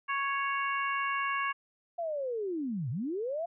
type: harmonic tone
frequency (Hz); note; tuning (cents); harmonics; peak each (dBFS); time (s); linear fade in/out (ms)
554.4; C#5; 0; 2 / 3 / 4 / 5; -31 / -35 / -37 / -39; 0.08-1.53; 20
type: linear two-way sweep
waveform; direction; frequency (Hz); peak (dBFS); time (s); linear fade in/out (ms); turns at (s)
sine; down then up; 698.5 to 109.2 to 698.5; -31; 1.98-3.46; 10; 2.9
effects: none